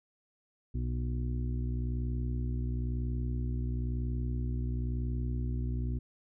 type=harmonic tone; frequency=61 Hz; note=B1; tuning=21 cents flat; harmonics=1 / 2 / 4 / 5 / 6; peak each=-32 / -35 / -41 / -48 / -50 dBFS; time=0.74-5.99 s; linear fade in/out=10 ms; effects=none